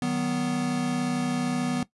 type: chord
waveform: square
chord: B major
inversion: first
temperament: equal with one note detuned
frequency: 155.56 / 188.67 / 246.9 Hz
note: D#3 / F#3 / B3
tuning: 0 / +34 / 0 cents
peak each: -33 / -33 / -27 dBFS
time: 0.02-1.83 s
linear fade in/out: 2 ms
effects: noise-tail reverb RT60 0.1 s tail -17 dB re dry + resampled to 24000 Hz